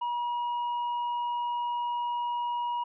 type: tone with tanh clipping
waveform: sine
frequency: 960 Hz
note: B5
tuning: 49 cents flat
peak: -29 dBFS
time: 0.01-2.84 s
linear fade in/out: 10 ms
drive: 4 dB
effects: resampled to 8000 Hz

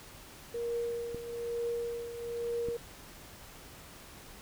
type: tone with tremolo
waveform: sine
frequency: 470.7 Hz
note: A#4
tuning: 17 cents sharp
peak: -30 dBFS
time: 0.54-2.77 s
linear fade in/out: 5 ms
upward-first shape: triangle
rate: 1.1 Hz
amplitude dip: 70%
type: clicks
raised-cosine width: 3 ms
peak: -27 dBFS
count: 2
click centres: 1.146 / 2.686 s
effects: pink hiss -51 dBFS RMS until 4.41 s

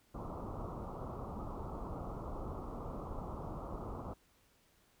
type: low-pass noise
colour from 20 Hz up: pink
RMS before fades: -43 dBFS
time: 0.14-4.14 s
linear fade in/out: 10 ms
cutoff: 1300 Hz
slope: 96 dB/octave
effects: pink hiss -70 dBFS RMS until 5 s

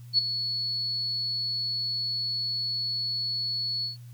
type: tone with ADSR envelope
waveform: sine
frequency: 4400 Hz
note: C#8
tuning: 14 cents flat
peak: -16 dBFS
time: 0.13-3.97 s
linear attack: 53 ms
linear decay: 12 ms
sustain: -11 dB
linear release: 130 ms
effects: added 120 Hz sine -42 dBFS peak until 4.13 s + white hiss -61 dBFS RMS until 4.13 s

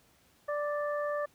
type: harmonic tone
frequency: 587.3 Hz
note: D5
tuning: in tune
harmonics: 1 / 2 / 3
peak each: -31 / -37 / -41 dBFS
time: 0.48-1.26 s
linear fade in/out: 10 ms
effects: pink hiss -65 dBFS RMS until 1.34 s + high-pass 60 Hz 12 dB/octave

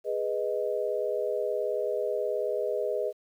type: chord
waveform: sine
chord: G# minor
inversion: none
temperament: equal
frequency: 415.3 / 493.9 / 622.3 Hz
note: G#4 / B4 / D#5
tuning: 0 / 0 / 0 cents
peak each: -31 dBFS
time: 0.04-3.13 s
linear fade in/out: 50 ms
effects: 10-bit

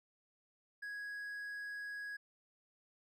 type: tone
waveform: triangle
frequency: 1661.2 Hz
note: G#6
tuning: in tune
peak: -40 dBFS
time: 0.82-2.17 s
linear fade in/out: 10 ms
effects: none

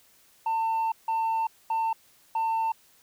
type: tone bursts at uneven times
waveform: sine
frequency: 898 Hz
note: A5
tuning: 35 cents sharp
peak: -21 dBFS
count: 4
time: 0.46-0.92 / 1.08-1.47 / 1.7-1.93 / 2.35-2.72 s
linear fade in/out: 5 ms
effects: tanh soft clip ceiling -23 dBFS + white hiss -60 dBFS RMS until 3.02 s

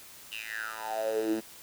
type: tone with high-pass filter sweep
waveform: 10% pulse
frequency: 110.6 Hz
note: A2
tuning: 9 cents sharp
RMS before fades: -33 dBFS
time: 0.31-1.41 s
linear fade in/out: 20 ms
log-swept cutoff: 3000 to 260 Hz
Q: 8.7
effects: white hiss -50 dBFS RMS until 1.62 s

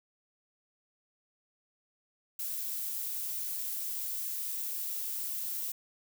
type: noise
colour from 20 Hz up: violet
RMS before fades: -36 dBFS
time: 2.39-5.72 s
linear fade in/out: 5 ms
effects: none

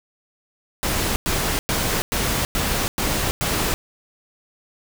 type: noise bursts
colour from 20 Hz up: pink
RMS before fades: -22 dBFS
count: 7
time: 0.83-3.74 s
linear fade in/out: 0 ms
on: 330 ms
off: 100 ms
effects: none

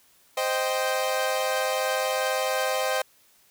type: chord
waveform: sawtooth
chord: C minor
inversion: none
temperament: equal with one note detuned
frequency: 521.7 / 622.3 / 784 Hz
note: C5 / Eb5 / G5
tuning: -5 / 0 / 0 cents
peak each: -23 / -25 / -26 dBFS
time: 0.37-3.02 s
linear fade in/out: 5 ms
effects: white hiss -60 dBFS RMS until 3.5 s

